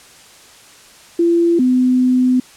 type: tone pair in turn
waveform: sine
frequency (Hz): 340 / 253.3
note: F4 / B3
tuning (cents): -46 / +44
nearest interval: perfect fourth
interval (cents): 510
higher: first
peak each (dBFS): -10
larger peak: neither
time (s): 1.19-1.59 / 1.59-2.4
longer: second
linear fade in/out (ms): 5
effects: white hiss -43 dBFS RMS until 2.56 s + low-pass 9000 Hz 12 dB/octave